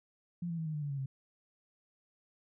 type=tone with pitch steps; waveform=sine; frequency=173.3 / 167.11 / 161.14 / 155.38 / 149.82 / 144.47 / 139.31 / 134.33 Hz; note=F3 / E3 / E3 / D#3 / D3 / D3 / C#3 / C3; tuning=-13 / +24 / -39 / -2 / +35 / -28 / +9 / +46 cents; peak=-34 dBFS; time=0.42-1.06 s; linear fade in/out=5 ms; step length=80 ms; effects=none